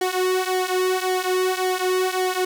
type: tone with flanger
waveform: sawtooth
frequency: 370 Hz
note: F#4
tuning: in tune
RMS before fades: -22 dBFS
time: 0.01-2.45 s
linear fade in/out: 5 ms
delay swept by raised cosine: 1.9 to 4.2 ms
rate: 1.8 Hz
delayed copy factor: -0.8
effects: 9-bit